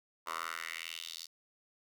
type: tone with high-pass filter sweep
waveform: 10% pulse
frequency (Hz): 82.41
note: E2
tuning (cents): 0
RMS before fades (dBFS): -42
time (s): 0.26-1.27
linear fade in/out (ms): 20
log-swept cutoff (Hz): 970 to 4800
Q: 2.9
effects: none